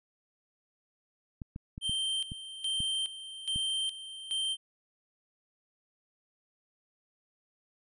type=clicks; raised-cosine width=5 ms; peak=-27 dBFS; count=7; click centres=1.418 / 1.561 / 1.779 / 1.895 / 2.319 / 2.804 / 3.56 s
type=tone with tremolo; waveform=square; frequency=3136 Hz; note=G7; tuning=in tune; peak=-30 dBFS; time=1.81-4.57 s; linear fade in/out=50 ms; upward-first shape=square; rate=1.2 Hz; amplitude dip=75%
effects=resampled to 24000 Hz